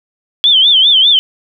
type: tone with vibrato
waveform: sine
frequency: 3300 Hz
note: G#7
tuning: 12 cents flat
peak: -5 dBFS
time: 0.44-1.19 s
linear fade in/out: 0 ms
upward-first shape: sine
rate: 5 Hz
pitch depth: 150 cents each way
effects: none